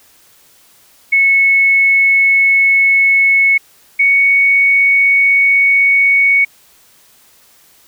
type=tone pair in turn; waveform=sine; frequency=2200 / 2226 Hz; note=C#7 / C#7; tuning=-14 / +7 cents; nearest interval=unison; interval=21 cents; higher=second; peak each=-7 dBFS; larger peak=neither; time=1.12-3.58 / 3.99-6.45 s; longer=neither; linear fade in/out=10 ms; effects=white hiss -48 dBFS RMS until 7.87 s